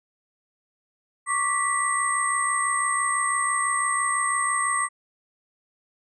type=tone cluster; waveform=sine; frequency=1103 / 1169 / 1960 / 8450 Hz; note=C#6 / D6 / B6 / C9; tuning=-9 / -8 / -14 / +16 cents; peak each=-27 dBFS; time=1.26-4.89 s; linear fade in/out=50 ms; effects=none